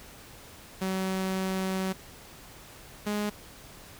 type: tone pair in turn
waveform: sawtooth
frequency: 189.1 / 208.1 Hz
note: F#3 / G#3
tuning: +38 / +4 cents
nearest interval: major second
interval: 166 cents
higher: second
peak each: -24 dBFS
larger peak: neither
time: 0.81-1.93 / 3.06-3.3 s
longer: first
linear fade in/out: 10 ms
effects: pink hiss -49 dBFS RMS until 3.99 s

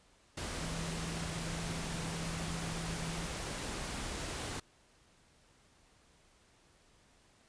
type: tone in noise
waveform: sine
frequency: 164.81 Hz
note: E3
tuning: in tune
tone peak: -40 dBFS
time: 0.61-3.26 s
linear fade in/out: 5 ms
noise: pink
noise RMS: -40 dBFS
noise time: 0.37-4.6 s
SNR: -3 dB
effects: pink hiss -66 dBFS RMS until 7.48 s + resampled to 22050 Hz

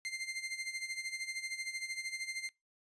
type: tone with tremolo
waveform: sawtooth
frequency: 2093 Hz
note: C7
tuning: in tune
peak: -32 dBFS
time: 0.05-2.49 s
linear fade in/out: 0 ms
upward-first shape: sine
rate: 13 Hz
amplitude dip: 70%
effects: noise-tail reverb RT60 0.2 s tail -22 dB re dry + resampled to 22050 Hz

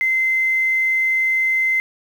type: tone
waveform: sine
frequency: 2069 Hz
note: C7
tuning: 20 cents flat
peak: -15 dBFS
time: 0.01-1.8 s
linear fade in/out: 0 ms
effects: 7-bit

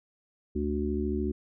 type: harmonic tone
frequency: 73.6 Hz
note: D2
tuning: 4 cents sharp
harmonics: 1 / 3 / 4 / 5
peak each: -32 / -32 / -34 / -32 dBFS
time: 0.55-1.32 s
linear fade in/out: 10 ms
effects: none

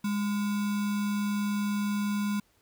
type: tone with sample-and-hold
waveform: sine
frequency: 205.3 Hz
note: G#3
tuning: 20 cents flat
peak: -26 dBFS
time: 0.04-2.4 s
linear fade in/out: 5 ms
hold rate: 1225 Hz
effects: pink hiss -67 dBFS RMS until 2.61 s

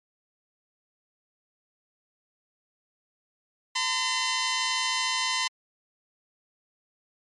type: tone pair together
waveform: 10% pulse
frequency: 908 / 1020.8 Hz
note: A#5 / C6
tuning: -46 / -43 cents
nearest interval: major second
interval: 203 cents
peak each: -23 / -17 dBFS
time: 3.75-5.48 s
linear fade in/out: 10 ms
effects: MP3 48 kbps

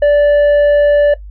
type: tone with tanh clipping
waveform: sine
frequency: 583 Hz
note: D5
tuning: 13 cents flat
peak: -7 dBFS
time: 0.02-1.14 s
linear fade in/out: 5 ms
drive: 5 dB
effects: noise-tail reverb RT60 0.1 s tail -17 dB re dry + added 50 Hz sine -28 dBFS peak until 1.3 s

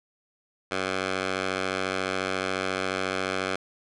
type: tone with band-pass filter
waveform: 10% pulse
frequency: 94.2 Hz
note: F#2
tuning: 32 cents sharp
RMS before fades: -29 dBFS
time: 0.71-3.56 s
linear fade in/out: 5 ms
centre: 1800 Hz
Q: 0.55
effects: resampled to 24000 Hz

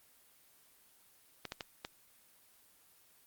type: clicks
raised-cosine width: 0.2 ms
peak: -22 dBFS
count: 4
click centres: 1.453 / 1.521 / 1.608 / 1.849 s
effects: white hiss -65 dBFS RMS until 3.26 s + Opus 24 kbps

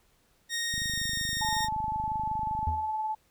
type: tone with pitch glide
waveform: 15% pulse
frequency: 1860 to 1849.3 Hz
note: A#6 to A#6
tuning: -4 to -14 cents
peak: -23 dBFS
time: 0.49-1.69 s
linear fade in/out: 50 ms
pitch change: -10 cents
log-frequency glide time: 0.84-1.07 s
type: click train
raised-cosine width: 5 ms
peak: -28 dBFS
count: 49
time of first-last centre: 0.74-2.63 s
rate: 25.4 Hz
type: tone with tremolo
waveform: sine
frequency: 867 Hz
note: A5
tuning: 26 cents flat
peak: -27 dBFS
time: 1.41-3.15 s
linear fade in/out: 10 ms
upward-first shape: sine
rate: 19 Hz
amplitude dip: 30%
type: tone with exponential decay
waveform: triangle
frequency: 80.4 Hz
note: E2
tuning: 43 cents flat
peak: -22 dBFS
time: 2.67-2.94 s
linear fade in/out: 0 ms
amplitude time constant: 58 ms
effects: pink hiss -67 dBFS RMS until 3.3 s

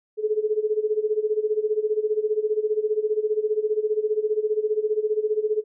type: tone with tremolo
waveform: sine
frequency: 428.3 Hz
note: A4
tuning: 47 cents flat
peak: -17 dBFS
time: 0.17-5.64 s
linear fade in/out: 50 ms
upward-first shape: sine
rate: 15 Hz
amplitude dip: 85%
effects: none

